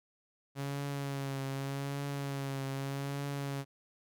sawtooth tone with vibrato, 138.59 Hz, C#3, in tune, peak -31 dBFS, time 0.55-3.65 s, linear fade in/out 50 ms, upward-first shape triangle, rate 0.83 Hz, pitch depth 40 cents each way, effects none

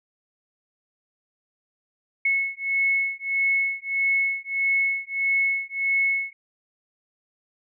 sine beating tone pair, 2193 / 2194.6 Hz, C#7 / C#7, -19 / -18 cents, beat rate 1.6 Hz, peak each -24 dBFS, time 2.25-6.33 s, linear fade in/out 5 ms, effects none

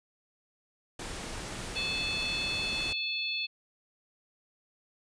pink noise, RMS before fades -39 dBFS, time 0.99-2.93 s, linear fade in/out 5 ms
harmonic tone, 868 Hz, A5, 24 cents flat, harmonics 3 / 4 / 5, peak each -33 / -36 / -36 dBFS, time 1.75-3.47 s, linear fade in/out 20 ms
effects resampled to 22050 Hz

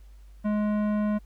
sine tone with tanh clipping, 210 Hz, G#3, 19 cents sharp, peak -25 dBFS, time 0.44-1.19 s, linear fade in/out 20 ms, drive 15 dB, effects added 50 Hz sine -46 dBFS peak until 1.25 s + pink hiss -66 dBFS RMS until 1.25 s

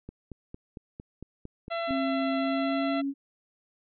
click train, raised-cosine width 3 ms, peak -27 dBFS, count 9, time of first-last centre 0.09-1.908 s, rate 4.4 Hz
harmonic tone, 673 Hz, E5, 36 cents sharp, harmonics 1 / 2 / 3 / 4 / 5 / 6, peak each -30 / -36 / -40 / -42 / -44 / -46 dBFS, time 1.7-3.02 s, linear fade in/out 20 ms
sine tone with pitch glide, 268.5 to 277 Hz, C4 to C#4, +45 to -1 cents, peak -27 dBFS, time 1.87-3.14 s, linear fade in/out 50 ms, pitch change +54 cents, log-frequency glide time 2.37-2.99 s
effects none

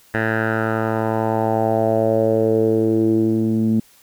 10% pulse tone with low-pass filter sweep, 111.2 Hz, A2, 19 cents sharp, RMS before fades -18 dBFS, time 0.14-3.8 s, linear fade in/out 5 ms, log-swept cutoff 1800 to 230 Hz, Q 3.9, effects white hiss -52 dBFS RMS until 4.02 s

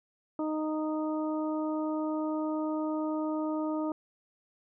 harmonic tone, 309.6 Hz, D#4, 9 cents flat, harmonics 1 / 2 / 3 / 4, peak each -30 / -36 / -40 / -42 dBFS, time 0.39-3.92 s, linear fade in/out 2 ms, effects none

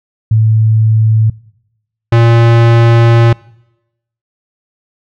sine / square tone pair in turn, 110 / 116.5 Hz, A2 / A#2, 0 / -1 cents, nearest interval minor second, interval 99 cents, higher second, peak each -5 dBFS, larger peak neither, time 0.31-1.3 / 2.12-3.33 s, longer second, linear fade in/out 5 ms, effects noise-tail reverb RT60 0.9 s tail -24 dB re dry + low-pass 3000 Hz 12 dB/octave

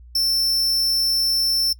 45% pulse tone, 5370 Hz, E8, 31 cents sharp, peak -17 dBFS, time 0.15-1.73 s, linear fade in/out 5 ms, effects noise-tail reverb RT60 0.1 s tail -22 dB re dry + added 60 Hz sine -41 dBFS peak until 1.79 s

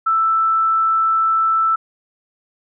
sine tone, 1323 Hz, E6, 6 cents sharp, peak -13 dBFS, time 0.06-1.76 s, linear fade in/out 10 ms, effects none

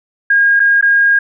sine tone with dropouts, 1626 Hz, G#6, 37 cents flat, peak -7 dBFS, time 0.3-1.19 s, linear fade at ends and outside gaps 5 ms, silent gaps 0.596-0.6 / 0.812-0.825 s, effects none

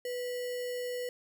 sine tone with sample-and-hold, 494 Hz, B4, in tune, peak -33 dBFS, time 0.05-1.09 s, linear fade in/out 2 ms, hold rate 2450 Hz, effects none

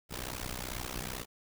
pink noise with amplitude modulation, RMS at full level -35 dBFS, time 0.09-1.26 s, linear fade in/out 50 ms, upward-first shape sine, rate 62.4 Hz, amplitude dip 95%, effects none

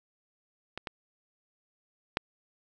clicks, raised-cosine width 0.3 ms, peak -20 / -19 / -10 dBFS, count 3, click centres 0.776 / 0.872 / 2.171 s, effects none

